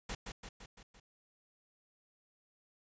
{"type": "noise with echo", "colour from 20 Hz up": "pink", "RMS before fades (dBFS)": -40, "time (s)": [0.09, 0.15], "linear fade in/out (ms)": 5, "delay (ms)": 170, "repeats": 5, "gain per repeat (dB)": -4, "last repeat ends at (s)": 1, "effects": ["resampled to 16000 Hz"]}